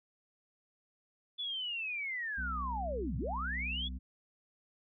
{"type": "linear two-way sweep", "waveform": "sine", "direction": "down then up", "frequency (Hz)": [3473, 95.5, 3473], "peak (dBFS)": -35, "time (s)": [1.38, 3.89], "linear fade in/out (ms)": 20, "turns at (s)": 3.17}
{"type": "harmonic tone", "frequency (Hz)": 63.2, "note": "B1", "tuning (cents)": 41, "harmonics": [1, 3, 4], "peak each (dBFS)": [-38, -48, -50], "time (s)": [2.37, 3.99], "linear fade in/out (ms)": 20}
{"effects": []}